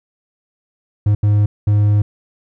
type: tone bursts at uneven times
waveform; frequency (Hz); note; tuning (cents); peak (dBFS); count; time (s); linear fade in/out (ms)
triangle; 103.83; G#2; 0; -8; 3; 1.06-1.15 / 1.23-1.46 / 1.67-2.02; 5
effects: none